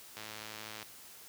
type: click train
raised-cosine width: 0.2 ms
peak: -26 dBFS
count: 72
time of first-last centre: 0.17-0.827 s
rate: 108 Hz
effects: white hiss -53 dBFS RMS until 1.28 s + high-pass 60 Hz 12 dB/octave